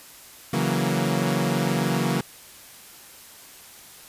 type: chord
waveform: sawtooth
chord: F# dominant seventh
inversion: second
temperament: equal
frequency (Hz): 138.59 / 164.81 / 185 / 233.1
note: C#3 / E3 / F#3 / A#3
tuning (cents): 0 / 0 / 0 / 0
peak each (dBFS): -23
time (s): 0.53-2.21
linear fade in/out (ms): 5
effects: white hiss -46 dBFS RMS until 4.08 s + resampled to 32000 Hz